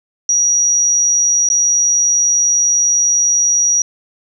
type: tone with dropouts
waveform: sine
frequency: 5770 Hz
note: F#8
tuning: 44 cents flat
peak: -10 dBFS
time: 0.29-3.82 s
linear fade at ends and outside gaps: 2 ms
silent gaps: 1.489-1.5 s
effects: none